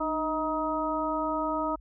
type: harmonic tone with a mistuned harmonic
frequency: 315.5 Hz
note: D#4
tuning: 24 cents sharp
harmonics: 1 / 2 / 3 / 4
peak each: -32 / -32 / -32 / -32 dBFS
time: 0-1.76 s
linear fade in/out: 10 ms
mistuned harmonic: 1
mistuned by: -59 cents
effects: added 50 Hz sine -47 dBFS peak until 1.8 s